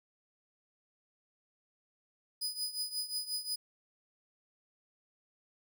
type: tone with tremolo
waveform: sawtooth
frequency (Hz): 4978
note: D#8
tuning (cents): 0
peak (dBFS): -29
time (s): 2.41-3.56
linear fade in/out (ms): 10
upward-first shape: triangle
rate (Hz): 5.6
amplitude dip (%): 85
effects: none